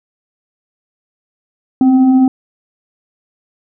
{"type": "tone with frequency modulation", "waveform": "sine", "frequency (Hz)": 261.6, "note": "C4", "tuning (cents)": 0, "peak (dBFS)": -6, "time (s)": [1.81, 2.28], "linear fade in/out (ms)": 2, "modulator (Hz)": 509, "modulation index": 0.34, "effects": []}